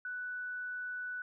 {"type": "tone", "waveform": "sine", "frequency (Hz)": 1486, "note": "F#6", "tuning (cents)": 7, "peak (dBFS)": -37, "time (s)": [0.05, 1.22], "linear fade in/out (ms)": 2, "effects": []}